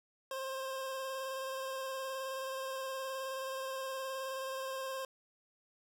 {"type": "tone with vibrato", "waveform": "25% pulse", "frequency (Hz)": 530, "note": "C5", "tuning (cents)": 22, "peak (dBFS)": -34, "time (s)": [0.31, 5.05], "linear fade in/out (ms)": 2, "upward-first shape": "square", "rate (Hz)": 19, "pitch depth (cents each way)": 16, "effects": []}